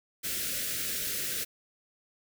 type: band-stop noise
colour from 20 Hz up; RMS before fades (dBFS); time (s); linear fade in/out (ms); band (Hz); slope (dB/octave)
white; -33; 0.23-1.45; 20; 590 to 1400; 48
effects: none